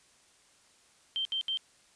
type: tone bursts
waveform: sine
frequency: 3135 Hz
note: G7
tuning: 1 cent flat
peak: -29 dBFS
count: 3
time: 1.16-1.573 s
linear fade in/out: 0 ms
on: 91 ms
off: 70 ms
effects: white hiss -63 dBFS RMS until 1.95 s + resampled to 22050 Hz